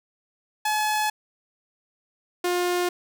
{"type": "tone pair in turn", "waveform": "sawtooth", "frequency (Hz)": [853, 355.4], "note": ["G#5", "F4"], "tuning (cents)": [46, 30], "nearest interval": "octave + minor third", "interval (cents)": 1516, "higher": "first", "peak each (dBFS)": -18, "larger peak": "neither", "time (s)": [[0.65, 1.1], [2.44, 2.89]], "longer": "neither", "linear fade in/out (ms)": 5, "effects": []}